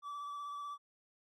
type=tone with vibrato; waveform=triangle; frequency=1156 Hz; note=D6; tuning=28 cents flat; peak=-39 dBFS; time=0.02-0.78 s; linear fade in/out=50 ms; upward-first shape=square; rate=16 Hz; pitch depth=15 cents each way; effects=none